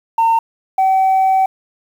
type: tone pair in turn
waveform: sine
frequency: 910 / 763.6 Hz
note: A#5 / G5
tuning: -42 / -46 cents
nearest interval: minor third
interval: 304 cents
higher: first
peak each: -8 dBFS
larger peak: neither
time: 0.18-0.39 / 0.78-1.46 s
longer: second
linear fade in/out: 5 ms
effects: tanh soft clip ceiling -8 dBFS + 7-bit